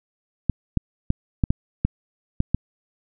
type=clicks; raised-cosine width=5 ms; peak=-6 dBFS; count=8; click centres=0.497 / 0.773 / 1.104 / 1.438 / 1.505 / 1.85 / 2.404 / 2.546 s; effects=none